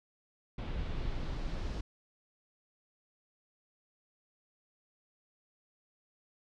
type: noise with low-pass filter sweep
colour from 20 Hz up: brown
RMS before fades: -36 dBFS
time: 0.58-1.81 s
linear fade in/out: 5 ms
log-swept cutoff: 3300 to 5300 Hz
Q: 1.5
effects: none